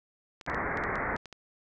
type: clicks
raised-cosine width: 0.2 ms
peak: -27 dBFS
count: 10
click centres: 0.412 / 0.464 / 0.499 / 0.546 / 0.773 / 0.838 / 0.956 / 1.164 / 1.257 / 1.327 s
type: low-pass noise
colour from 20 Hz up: white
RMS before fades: -32 dBFS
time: 0.47-1.17 s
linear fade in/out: 10 ms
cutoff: 2100 Hz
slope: 96 dB/octave
effects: none